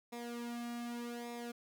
sawtooth tone with flanger, 238 Hz, A#3, 36 cents sharp, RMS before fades -43 dBFS, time 0.12-1.52 s, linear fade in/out 10 ms, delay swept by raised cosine 0.66 to 2.26 ms, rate 0.84 Hz, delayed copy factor -0.75, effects none

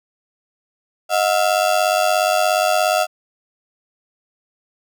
35% pulse ring-modulated tone, 675 Hz, E5, 41 cents sharp, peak -10 dBFS, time 1.09-3.07 s, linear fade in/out 50 ms, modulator 48.5 Hz, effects none

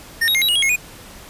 square tone with pitch steps, 1829 / 3788 / 2127 / 3878 / 2881 / 3300 / 2164 / 2469 Hz, A#6 / A#7 / C7 / B7 / F#7 / G#7 / C#7 / D#7, -33 / +27 / +28 / -32 / -47 / -12 / -42 / -14 cents, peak -15 dBFS, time 0.21-0.762 s, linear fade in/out 10 ms, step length 69 ms, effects pink hiss -40 dBFS RMS until 1.29 s + resampled to 32000 Hz

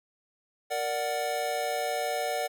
square chord, Bb augmented, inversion none, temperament equal, 466.2 / 587.3 / 740 Hz, Bb4 / D5 / F#5, 0 / 0 / 0 cents, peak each -36 / -33 / -32 dBFS, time 0.7-2.48 s, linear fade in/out 20 ms, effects none

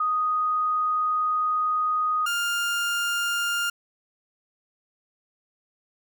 sine / 30% pulse tone pair in turn, 1244.5 / 1403.2 Hz, D#6 / F6, 0 / +8 cents, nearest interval major second, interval 208 cents, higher second, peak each -21 dBFS, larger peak neither, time 0-2.26 / 2.26-3.7 s, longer first, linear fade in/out 5 ms, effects none

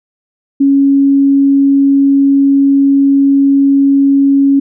sine tone, 276.8 Hz, C#4, 2 cents flat, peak -5 dBFS, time 0.6-4.6 s, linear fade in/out 10 ms, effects none

